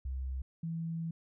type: tone pair in turn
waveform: sine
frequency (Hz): 65.4 / 164.8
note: C2 / E3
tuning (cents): 0 / 0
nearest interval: octave + major third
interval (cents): 1600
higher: second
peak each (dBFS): -34 / -34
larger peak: neither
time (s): 0.05-0.42 / 0.63-1.11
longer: second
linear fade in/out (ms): 5
effects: none